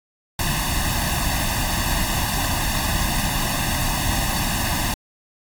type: noise with comb filter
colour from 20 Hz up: pink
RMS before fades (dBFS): -22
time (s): 0.39-4.94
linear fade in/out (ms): 2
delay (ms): 1.1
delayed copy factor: +0.95
effects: AAC 64 kbps